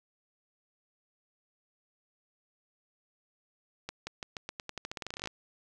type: accelerating click train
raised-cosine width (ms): 0.2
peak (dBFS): -20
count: 21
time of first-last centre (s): 3.89-5.274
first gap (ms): 180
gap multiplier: 0.88
effects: none